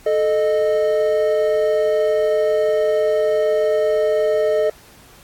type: tone pair together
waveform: triangle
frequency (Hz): 436.3 / 616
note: A4 / D#5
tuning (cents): -15 / -17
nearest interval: tritone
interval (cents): 598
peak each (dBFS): -16 / -15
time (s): 0.06-4.7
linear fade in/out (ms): 5
effects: pink hiss -47 dBFS RMS until 5.23 s + AAC 64 kbps